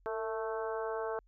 harmonic tone with a mistuned harmonic, 220 Hz, A3, in tune, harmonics 2 / 3 / 4 / 5 / 6 / 7, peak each -36 / -40 / -42 / -44 / -46 / -47 dBFS, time 0.06-1.19 s, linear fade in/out 0 ms, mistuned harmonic 2, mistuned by +34 cents, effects added 44 Hz sine -62 dBFS peak until 1.27 s

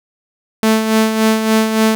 sawtooth tone with tremolo, 220 Hz, A3, in tune, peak -5 dBFS, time 0.63-1.95 s, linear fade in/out 0 ms, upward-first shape sine, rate 3.5 Hz, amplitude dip 55%, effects none

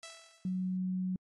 5% pulse tone with exponential decay, 659.3 Hz, E5, in tune, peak -33 dBFS, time 0.03-0.77 s, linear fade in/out 1 ms, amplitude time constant 160 ms
sine tone, 185 Hz, F#3, in tune, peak -31 dBFS, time 0.45-1.16 s, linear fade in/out 2 ms
effects AAC 32 kbps

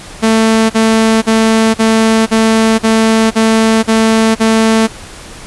sawtooth tone bursts, 222.6 Hz, A3, 20 cents sharp, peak -3 dBFS, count 9, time 0.22-4.876 s, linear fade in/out 20 ms, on 480 ms, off 42 ms, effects pink hiss -31 dBFS RMS until 5.46 s + resampled to 24000 Hz

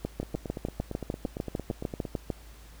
two click trains, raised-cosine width 2 ms, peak -16 / -21 dBFS, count 16 / 17, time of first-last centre 0.05-2.302 / 0.23-2.052 s, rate 6.66 / 8.78 Hz, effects added 54 Hz sine -48 dBFS peak until 2.8 s + pink hiss -55 dBFS RMS until 2.8 s

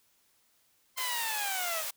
15% pulse linear sweep, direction down, 1046.5 to 618 Hz, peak -27 dBFS, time 0.96-1.84 s, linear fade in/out 50 ms
white high-pass noise, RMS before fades -36 dBFS, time 0.97-1.91 s, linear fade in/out 10 ms, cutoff 510 Hz, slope 24 dB/octave
effects white hiss -69 dBFS RMS until 1.96 s

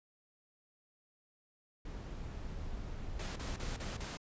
brown noise, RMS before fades -42 dBFS, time 1.85-4.04 s, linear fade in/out 5 ms
pink noise bursts, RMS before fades -44 dBFS, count 5, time 3.19-4.172 s, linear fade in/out 5 ms, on 170 ms, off 33 ms
effects resampled to 16000 Hz

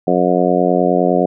harmonic tone, 89.7 Hz, F2, 47 cents sharp, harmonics 2 / 3 / 4 / 5 / 6 / 7 / 8, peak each -19 / -19 / -19 / -19 / -19 / -19 / -19 dBFS, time 0.07-1.26 s, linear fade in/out 5 ms, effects none

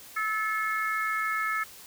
harmonic tone, 433.5 Hz, A4, 26 cents flat, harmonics 3 / 4 / 5, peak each -29 / -31 / -33 dBFS, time 0.16-1.64 s, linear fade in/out 10 ms, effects white hiss -48 dBFS RMS until 1.86 s

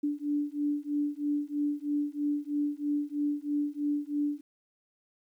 sine beating tone pair, 290.6 / 293.7 Hz, D4 / D4, -18 / 0 cents, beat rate 3.1 Hz, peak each -31 dBFS, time 0.03-4.41 s, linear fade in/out 10 ms, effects 11-bit

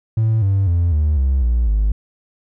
triangle tone with pitch steps, 111 / 97.75 / 86.09 / 75.82 / 66.77 / 58.8 / 51.78 Hz, A2 / G2 / F2 / D#2 / C2 / A#1 / G#1, +16 / -4 / -24 / -44 / +36 / +16 / -4 cents, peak -10 dBFS, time 0.17-1.92 s, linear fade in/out 5 ms, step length 250 ms, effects tanh soft clip ceiling -8 dBFS

